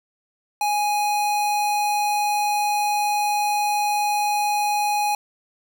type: tone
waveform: square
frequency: 830.6 Hz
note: G#5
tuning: in tune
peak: -20 dBFS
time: 0.61-5.15 s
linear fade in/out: 2 ms
effects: none